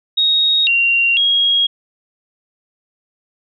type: tone with pitch steps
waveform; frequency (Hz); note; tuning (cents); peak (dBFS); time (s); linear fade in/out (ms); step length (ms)
sine; 3757 / 2761 / 3285; A#7 / F7 / G#7; +13 / -20 / -20; -11; 0.17-1.67; 10; 500
effects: none